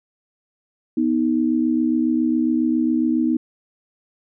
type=tone pair together; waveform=sine; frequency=246.9 / 314.2 Hz; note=B3 / D#4; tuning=0 / +17 cents; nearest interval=major third; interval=417 cents; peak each=-19 dBFS; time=0.97-3.37 s; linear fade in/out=5 ms; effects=none